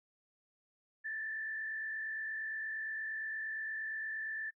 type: tone with frequency modulation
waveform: sine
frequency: 1760 Hz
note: A6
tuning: in tune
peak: -37 dBFS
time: 1.04-4.51 s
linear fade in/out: 20 ms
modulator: 48.6 Hz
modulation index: 0.72
effects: noise-tail reverb RT60 0.1 s tail -25 dB re dry